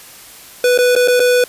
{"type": "tone with dropouts", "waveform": "square", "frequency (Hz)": 493.9, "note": "B4", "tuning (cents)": 0, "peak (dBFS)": -10, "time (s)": [0.64, 1.44], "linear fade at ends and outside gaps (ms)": 2, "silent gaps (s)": [[0.777, 0.787], [0.953, 0.962], [1.076, 1.082], [1.196, 1.201]], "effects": ["white hiss -38 dBFS RMS until 1.48 s", "resampled to 32000 Hz"]}